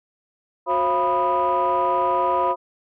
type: tone cluster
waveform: sine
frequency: 363.8 / 535 / 687 / 986 / 1232 Hz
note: F#4 / C5 / F5 / B5 / D#6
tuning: -29 / +38 / -29 / -3 / -17 cents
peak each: -26 / -24 / -24 / -19 / -27 dBFS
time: 0.66-2.56 s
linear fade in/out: 50 ms
effects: tanh soft clip ceiling -12 dBFS